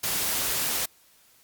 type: noise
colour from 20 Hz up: white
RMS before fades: -27 dBFS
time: 0.03-0.86 s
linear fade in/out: 10 ms
effects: white hiss -59 dBFS RMS until 1.43 s + Opus 48 kbps